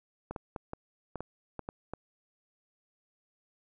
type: clicks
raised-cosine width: 1 ms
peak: -23 dBFS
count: 9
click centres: 0.31 / 0.362 / 0.562 / 0.734 / 1.157 / 1.206 / 1.593 / 1.689 / 1.936 s
effects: none